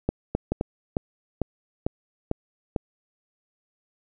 two click trains, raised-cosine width 2 ms, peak -9 / -10 dBFS, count 3 / 6, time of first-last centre 0.09-0.611 / 0.52-2.762 s, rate 3.84 / 2.23 Hz, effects none

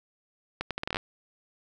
accelerating click train, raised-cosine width 0.3 ms, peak -14 dBFS, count 10, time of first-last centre 0.61-0.969 s, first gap 97 ms, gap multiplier 0.75, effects none

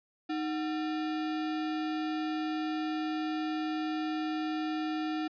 sine tone with sample-and-hold, 310.8 Hz, D#4, 2 cents flat, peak -30 dBFS, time 0.29-5.28 s, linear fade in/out 10 ms, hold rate 1050 Hz, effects resampled to 11025 Hz

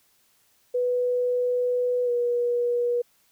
sine tone with pitch glide, 493.9 to 482.1 Hz, B4 to B4, 0 to -42 cents, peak -21 dBFS, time 0.74-3.02 s, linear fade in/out 10 ms, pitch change -42 cents, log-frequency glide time 2.05-2.1 s, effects white hiss -64 dBFS RMS until 3.31 s

